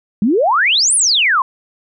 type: exponential two-way sweep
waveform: sine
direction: up then down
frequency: 190 to 10210 to 996 Hz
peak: -10 dBFS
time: 0.22-1.42 s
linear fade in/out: 2 ms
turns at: 0.95 s
effects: none